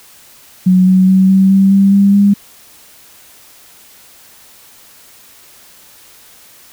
sine tone with pitch steps, 184.3 / 186.66 / 189.04 / 191.46 / 193.91 / 196.39 / 198.9 / 201.4 Hz, F#3 / F#3 / F#3 / G3 / G3 / G3 / G3 / G3, -7 / +15 / +37 / -41 / -19 / +3 / +25 / +47 cents, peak -5 dBFS, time 0.66-2.34 s, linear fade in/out 10 ms, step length 210 ms, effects white hiss -42 dBFS RMS until 6.72 s

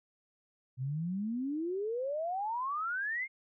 sine exponential sweep, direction up, 123.47 to 2172 Hz, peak -32 dBFS, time 0.77-3.28 s, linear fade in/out 50 ms, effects none

